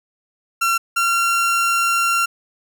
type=tone pair in turn; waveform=30% pulse; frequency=1362 / 1373.1 Hz; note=F6 / F6; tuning=-44 / -30 cents; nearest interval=unison; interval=14 cents; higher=second; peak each=-13 dBFS; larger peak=neither; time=0.61-0.78 / 0.96-2.26 s; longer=second; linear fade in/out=10 ms; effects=none